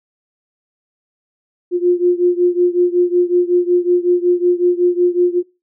sine beating tone pair, 352.7 / 358.1 Hz, F4 / F4, +17 / +43 cents, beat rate 5.4 Hz, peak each -13 / -15 dBFS, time 1.71-5.43 s, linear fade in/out 50 ms, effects noise-tail reverb RT60 0.3 s tail -23 dB re dry

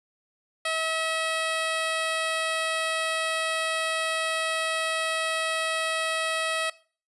10% pulse tone, 644 Hz, E5, 41 cents flat, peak -17 dBFS, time 0.65-6.7 s, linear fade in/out 5 ms, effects noise-tail reverb RT60 0.4 s tail -19 dB re dry + resampled to 24000 Hz

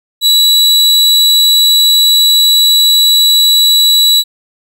40% pulse tone, 3926 Hz, B7, 11 cents flat, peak -4 dBFS, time 0.21-4.24 s, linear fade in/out 50 ms, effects none

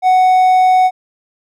triangle tone, 742 Hz, F#5, 5 cents sharp, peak -5 dBFS, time 0.02-0.91 s, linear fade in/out 50 ms, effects none

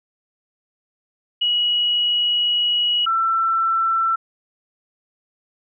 sine tone pair in turn, 2913 / 1339.5 Hz, F#7 / E6, -28 / +27 cents, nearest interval octave + minor second, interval 1345 cents, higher first, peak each -16 dBFS, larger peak neither, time 1.41-3.06 / 3.06-4.16 s, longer first, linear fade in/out 10 ms, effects none

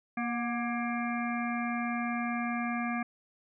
harmonic tone with a mistuned harmonic, 236.3 Hz, A#3, 24 cents sharp, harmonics 1 / 3 / 5 / 7 / 9 / 10, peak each -32 / -37 / -39 / -40 / -42 / -42 dBFS, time 0.17-3.03 s, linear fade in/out 5 ms, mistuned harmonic 3, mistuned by +38 cents, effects none

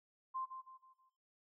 sine tone with echo, 1046.5 Hz, C6, in tune, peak -38 dBFS, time 0.34-0.46 s, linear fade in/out 20 ms, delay 160 ms, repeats 4, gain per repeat -8 dB, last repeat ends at 1.1 s, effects noise-tail reverb RT60 0.4 s tail -17 dB re dry

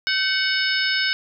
harmonic tone with a mistuned harmonic, 740 Hz, F#5, in tune, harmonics 2 / 3 / 4 / 5 / 6 / 7, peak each -23 / -26 / -27 / -28 / -30 / -26 dBFS, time 0.07-1.13 s, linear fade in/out 0 ms, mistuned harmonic 2, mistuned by +60 cents, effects none

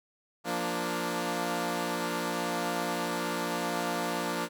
10% pulse chord, Bb major, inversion second, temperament equal, 174.61 / 233.1 / 293.7 Hz, F3 / Bb3 / D4, 0 / 0 / 0 cents, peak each -26 dBFS, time 0.44-4.49 s, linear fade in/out 50 ms, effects none

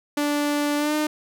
sawtooth tone with pitch glide, 292.3 to 303.7 Hz, D4 to D#4, -8 to -42 cents, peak -17 dBFS, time 0.17-1.07 s, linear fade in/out 5 ms, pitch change +66 cents, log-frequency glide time 0.77-0.95 s, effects none

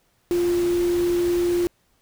sine tone in noise, 349.2 Hz, F4, in tune, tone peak -18 dBFS, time 0.31-1.67 s, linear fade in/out 0 ms, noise pink, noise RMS -35 dBFS, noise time 0.31-1.67 s, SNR +14 dB, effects pink hiss -65 dBFS RMS until 2.01 s

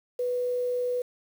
sine tone with quantisation, 493.9 Hz, B4, in tune, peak -25 dBFS, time 0.19-1.02 s, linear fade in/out 5 ms, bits 8, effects none

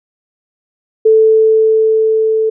sine tone with level ramp, 440 Hz, A4, in tune, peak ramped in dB -4 to -10 dBFS, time 1.05-2.5 s, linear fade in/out 10 ms, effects none

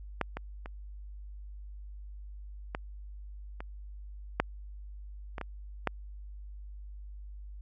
clicks, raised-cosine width 0.5 ms, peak -13 / -21 / -27 / -18 / -25 / -9 / -22 / -21 / -12 dBFS, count 9, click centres 0.213 / 0.37 / 0.659 / 2.749 / 3.605 / 4.4 / 5.382 / 5.413 / 5.873 s, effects added 50 Hz sine -42 dBFS peak until 7.61 s

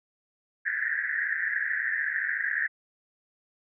white band-pass noise, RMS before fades -29 dBFS, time 0.65-2.68 s, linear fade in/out 20 ms, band 1600 to 1900 Hz, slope 96 dB/octave, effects none

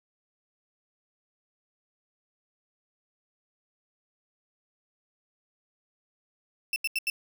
35% pulse tone bursts, 2666 Hz, E7, 19 cents sharp, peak -24 dBFS, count 4, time 6.73-7.1 s, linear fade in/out 2 ms, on 31 ms, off 82 ms, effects none

